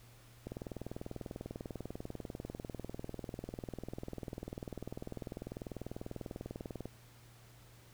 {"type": "click train", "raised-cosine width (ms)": 2, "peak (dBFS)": -28, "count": 130, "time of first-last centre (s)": [0.47, 6.856], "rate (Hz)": 20.2, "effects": ["added 118 Hz sine -59 dBFS peak until 7.93 s", "pink hiss -62 dBFS RMS until 7.93 s"]}